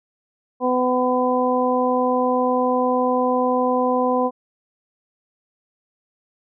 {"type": "harmonic tone", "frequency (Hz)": 251.7, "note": "B3", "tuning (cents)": 33, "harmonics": [1, 2, 3, 4], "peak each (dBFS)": [-22, -20, -24, -23], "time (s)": [0.6, 4.31], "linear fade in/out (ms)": 50, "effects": []}